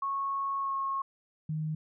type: tone with pitch glide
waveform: sine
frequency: 1100 to 1088.6 Hz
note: C#6 to C#6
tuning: -14 to -32 cents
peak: -29 dBFS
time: 0.02-1.02 s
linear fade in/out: 5 ms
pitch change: -18 cents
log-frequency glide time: 0.59-0.74 s
type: tone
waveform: sine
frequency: 155.56 Hz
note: D#3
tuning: in tune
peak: -30 dBFS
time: 1.49-1.75 s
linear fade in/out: 5 ms
effects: none